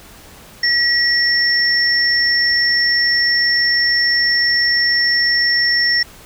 sine tone pair together, 1921 / 5433 Hz, B6 / F8, -48 / -49 cents, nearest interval octave + tritone, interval 1799 cents, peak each -15 dBFS, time 0.63-6.03 s, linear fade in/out 5 ms, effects pink hiss -41 dBFS RMS until 6.25 s

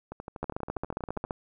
two click trains, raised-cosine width 1 ms, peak -17 / -24 dBFS, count 14 / 15, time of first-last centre 0.43-1.308 / 0.12-1.249 s, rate 14.8 / 12.4 Hz, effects none

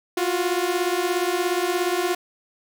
sawtooth beating tone pair, 347.5 / 364.5 Hz, F4 / F#4, -9 / -26 cents, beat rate 17 Hz, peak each -20 dBFS, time 0.17-2.15 s, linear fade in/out 5 ms, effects none

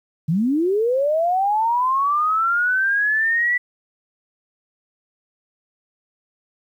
sine linear sweep, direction up, 146.6 to 1975.5 Hz, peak -16 dBFS, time 0.28-3.58 s, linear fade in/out 10 ms, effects 9-bit

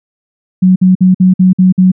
sine tone bursts, 185 Hz, F#3, in tune, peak -3 dBFS, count 7, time 0.62-1.918 s, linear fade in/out 10 ms, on 140 ms, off 53 ms, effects none

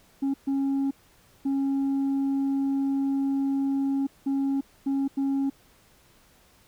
sine tone bursts at uneven times, 274 Hz, C#4, 20 cents flat, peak -20 dBFS, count 6, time 0.22-0.34 / 0.47-0.91 / 1.45-4.07 / 4.26-4.61 / 4.86-5.08 / 5.17-5.5 s, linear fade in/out 10 ms, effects tanh soft clip ceiling -22 dBFS + pink hiss -59 dBFS RMS until 6.67 s

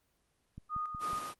click train, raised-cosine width 5 ms, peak -33 dBFS, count 4, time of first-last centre 0.58-1.132 s, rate 5.43 Hz
sine tone with tremolo, 1234 Hz, D#6, 15 cents flat, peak -33 dBFS, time 0.69-1.34 s, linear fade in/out 50 ms, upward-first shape square, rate 3 Hz, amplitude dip 50%
pink high-pass noise, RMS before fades -45 dBFS, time 0.99-1.35 s, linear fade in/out 50 ms, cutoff 200 Hz, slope 12 dB/octave
effects pink hiss -75 dBFS RMS until 1.39 s + Opus 24 kbps

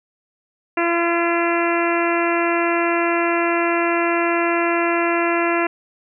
harmonic tone, 340.6 Hz, F4, 43 cents flat, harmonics 1 / 2 / 3 / 4 / 5 / 6 / 7 / 8, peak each -20 / -23 / -25 / -26 / -27 / -28 / -28 / -29 dBFS, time 0.77-5.67 s, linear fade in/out 5 ms, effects none

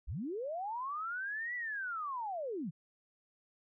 sine linear two-way sweep, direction up then down, 37.19 to 1982 to 135.8 Hz, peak -36 dBFS, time 0.07-2.71 s, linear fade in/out 20 ms, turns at 1.55 s, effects none

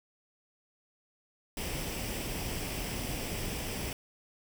pink noise with comb filter, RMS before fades -36 dBFS, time 1.57-3.93 s, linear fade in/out 2 ms, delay 0.37 ms, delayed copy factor +0.5, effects none

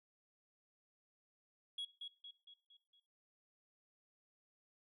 sine tone with echo, 3329 Hz, G#7, 3 cents sharp, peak -38 dBFS, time 1.78-1.85 s, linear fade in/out 5 ms, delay 230 ms, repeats 5, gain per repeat -6 dB, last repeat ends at 3 s, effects noise-tail reverb RT60 0.4 s tail -20 dB re dry + tanh soft clip ceiling -39 dBFS

